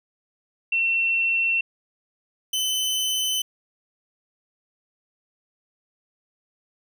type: tone pair in turn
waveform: sine / sawtooth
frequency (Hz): 2707 / 3039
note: E7 / F#7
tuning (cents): +45 / +46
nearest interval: major second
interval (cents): 201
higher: second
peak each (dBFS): -19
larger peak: neither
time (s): 0.72-1.61 / 2.53-3.42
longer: neither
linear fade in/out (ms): 5
effects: none